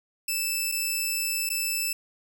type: tone with dropouts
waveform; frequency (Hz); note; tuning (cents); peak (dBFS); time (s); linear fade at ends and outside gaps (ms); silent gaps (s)
10% pulse; 2637; E7; 0; -17; 0.28-1.93; 5; 0.717-0.721 / 1.492-1.5
effects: none